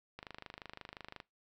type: click train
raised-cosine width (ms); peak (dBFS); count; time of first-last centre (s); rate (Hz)
0.3; -29; 27; 0.19-1.202; 25.7
effects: noise-tail reverb RT60 0.2 s tail -21 dB re dry